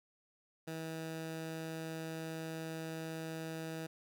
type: tone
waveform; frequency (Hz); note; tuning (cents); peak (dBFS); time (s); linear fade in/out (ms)
15% pulse; 161.3; E3; -37; -34; 0.67-3.87; 10
effects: none